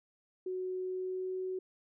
sine tone with pitch glide, 370 to 372.8 Hz, F#4 to F#4, 0 to +13 cents, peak -34 dBFS, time 0.46-1.59 s, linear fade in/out 5 ms, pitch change +13 cents, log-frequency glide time 0.81-1.37 s, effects none

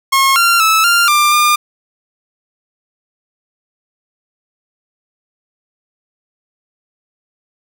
sawtooth tone with pitch steps, 1082 / 1381 / 1306 / 1393 / 1190 / 1204 Hz, C#6 / F6 / E6 / F6 / D6 / D6, -42 / -20 / -17 / -5 / +22 / +43 cents, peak -5 dBFS, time 0.12-1.56 s, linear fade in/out 10 ms, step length 240 ms, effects none

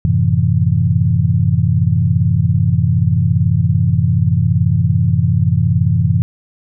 sine chord, F# half-diminished seventh, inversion none, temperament equal, 92.5 / 110 / 130.81 / 164.81 Hz, F#2 / A2 / C3 / E3, 0 / 0 / 0 / 0 cents, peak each -16 dBFS, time 0.05-6.22 s, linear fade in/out 0 ms, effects none

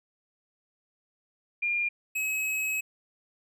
sine / square tone pair in turn, 2407 / 2560 Hz, D7 / D#7, +42 / +49 cents, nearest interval minor second, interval 107 cents, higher second, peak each -25 / -28 dBFS, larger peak first, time 1.62-1.89 / 2.15-2.81 s, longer second, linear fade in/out 10 ms, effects none

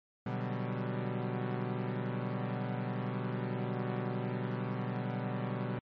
sawtooth chord, G major seventh, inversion first, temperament equal, 123.47 / 146.83 / 185 / 196 Hz, B2 / D3 / F#3 / G3, 0 / 0 / 0 / 0 cents, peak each -32 / -38 / -36 / -36 dBFS, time 0.26-5.79 s, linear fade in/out 5 ms, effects low-pass 2000 Hz 12 dB/octave + MP3 32 kbps

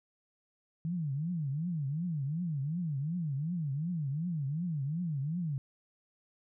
sine tone with vibrato, 155.4 Hz, D#3, 2 cents flat, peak -31 dBFS, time 0.85-5.58 s, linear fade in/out 0 ms, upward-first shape triangle, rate 2.7 Hz, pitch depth 290 cents each way, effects none

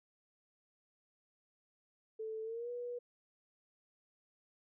sine tone with pitch glide, 440 to 485.4 Hz, A4 to B4, 0 to -30 cents, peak -39 dBFS, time 2.19-2.99 s, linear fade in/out 10 ms, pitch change +170 cents, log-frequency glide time 2.43-2.7 s, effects none

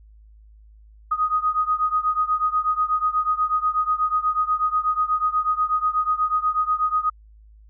sine beating tone pair, 1244.5 / 1252.7 Hz, D#6 / D#6, 0 / +11 cents, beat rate 8.2 Hz, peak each -21 / -23 dBFS, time 1.11-7.1 s, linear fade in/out 10 ms, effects added 53 Hz sine -46 dBFS peak until 7.69 s

